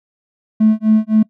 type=tone with tremolo; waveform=triangle; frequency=217.4 Hz; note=A3; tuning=21 cents flat; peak=-3 dBFS; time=0.6-1.23 s; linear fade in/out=10 ms; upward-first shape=sine; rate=3.8 Hz; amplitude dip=100%; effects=noise-tail reverb RT60 0.1 s tail -24 dB re dry + tanh soft clip ceiling -4 dBFS